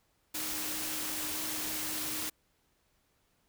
sine tone in noise, 308.5 Hz, D#4, 15 cents flat, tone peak -45 dBFS, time 0.34-2.3 s, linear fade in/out 10 ms, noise white, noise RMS -36 dBFS, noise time 0.34-2.3 s, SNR -12 dB, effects pink hiss -73 dBFS RMS until 3.48 s

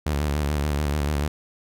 sawtooth tone with vibrato, 73.42 Hz, D2, in tune, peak -18 dBFS, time 0.06-1.28 s, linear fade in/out 5 ms, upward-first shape square, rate 6.9 Hz, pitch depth 62 cents each way, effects none

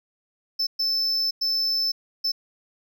triangle tone bursts at uneven times, 5274 Hz, E8, in tune, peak -20 dBFS, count 4, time 0.59-0.67 / 0.79-1.31 / 1.41-1.92 / 2.24-2.32 s, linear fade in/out 10 ms, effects none

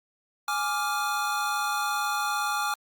square chord, D diminished, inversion second, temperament equal, 830.6 / 1174.7 / 1396.9 Hz, Ab5 / D6 / F6, 0 / 0 / 0 cents, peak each -31 dBFS, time 0.48-2.74 s, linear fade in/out 2 ms, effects Opus 48 kbps

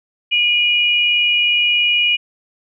sine tone pair together, 2439 / 2900 Hz, D#7 / F#7, -35 / -35 cents, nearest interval minor third, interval 300 cents, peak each -15 dBFS, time 0.31-2.17 s, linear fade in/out 20 ms, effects none

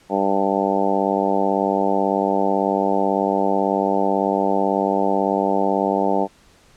harmonic tone, 98.1 Hz, G2, 2 cents sharp, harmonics 2 / 3 / 4 / 5 / 6 / 7 / 8 / 9, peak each -25 / -25 / -25 / -25 / -25 / -25 / -25 / -25 dBFS, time 0.09-6.28 s, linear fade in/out 50 ms, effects pink hiss -53 dBFS RMS until 6.76 s + low-pass 9000 Hz 12 dB/octave

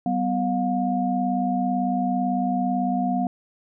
sine tone cluster, 190.8 / 248.8 / 713 Hz, G3 / B3 / F5, -47 / +13 / +36 cents, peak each -26 / -24 / -25 dBFS, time 0.06-3.27 s, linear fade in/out 2 ms, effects none

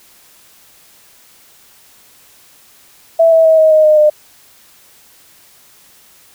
sine tone with pitch steps, 659.3 / 649.8 / 640.5 / 631.3 / 622.3 / 613.4 / 604.6 Hz, E5 / E5 / E5 / D#5 / D#5 / D#5 / D#5, 0 / -25 / -50 / +25 / 0 / -25 / -50 cents, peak -5 dBFS, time 3.19-4.1 s, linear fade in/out 10 ms, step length 130 ms, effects white hiss -46 dBFS RMS until 6.34 s

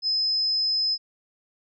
sine tone, 5100 Hz, D#8, 42 cents sharp, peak -21 dBFS, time 0.02-0.98 s, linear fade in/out 50 ms, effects none

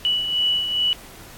sine beating tone pair, 2950 / 2952.4 Hz, F#7 / F#7, -6 / -4 cents, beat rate 2.4 Hz, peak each -19 / -28 dBFS, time 0.05-0.93 s, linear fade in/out 0 ms, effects pink hiss -43 dBFS RMS until 1.37 s + AAC 64 kbps

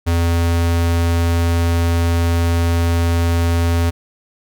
square tone, 84.7 Hz, E2, 48 cents sharp, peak -14 dBFS, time 0.06-3.91 s, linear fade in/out 20 ms, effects none

